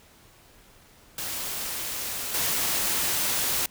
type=noise with level steps; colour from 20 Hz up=white; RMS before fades=-32 / -26 dBFS; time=1.18-3.66 s; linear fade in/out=2 ms; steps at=2.34 s; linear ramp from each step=2 ms; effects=pink hiss -55 dBFS RMS until 3.7 s